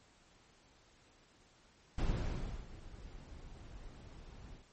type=noise with ADSR envelope; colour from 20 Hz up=brown; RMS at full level=-33 dBFS; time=1.98-4.65 s; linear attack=6 ms; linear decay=670 ms; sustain=-18 dB; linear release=96 ms; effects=pink hiss -66 dBFS RMS until 4.72 s + MP3 32 kbps